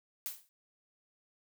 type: noise with exponential decay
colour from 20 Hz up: blue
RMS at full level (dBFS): -35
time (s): 0.26-0.49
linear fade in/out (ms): 0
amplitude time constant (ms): 48
effects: none